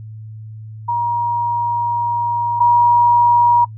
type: tone pair in turn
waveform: sine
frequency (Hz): 950 / 955.4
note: A#5 / A#5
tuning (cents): +33 / +42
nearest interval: unison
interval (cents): 9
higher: second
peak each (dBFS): -15 / -8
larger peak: second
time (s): 0.88-2.6 / 2.6-3.65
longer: first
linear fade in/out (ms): 10
effects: noise-tail reverb RT60 0.1 s tail -23 dB re dry + added 109 Hz sine -30 dBFS peak until 3.77 s